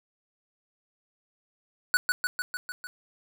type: tone with echo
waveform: square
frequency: 1480 Hz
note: F#6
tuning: in tune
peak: -19 dBFS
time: 1.94-1.97 s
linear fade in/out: 0 ms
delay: 150 ms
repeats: 6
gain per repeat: -3 dB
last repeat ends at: 2.87 s
effects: none